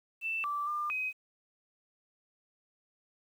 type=tone with pitch steps; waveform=sine; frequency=2661 / 1167 / 1198 / 2522 Hz; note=E7 / D6 / D6 / D#7; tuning=+16 / -11 / +34 / +23 cents; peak=-31 dBFS; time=0.21-1.13 s; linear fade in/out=50 ms; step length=230 ms; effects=10-bit